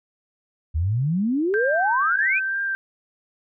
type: exponential sweep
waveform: sine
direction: up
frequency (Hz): 73.42 to 2582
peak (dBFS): -19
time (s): 0.74-2.4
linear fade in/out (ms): 20
type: tone with vibrato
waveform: sine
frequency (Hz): 1568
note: G6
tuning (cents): 0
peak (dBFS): -22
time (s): 1.54-2.75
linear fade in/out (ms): 0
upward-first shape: triangle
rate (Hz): 2.1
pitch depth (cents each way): 33
effects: none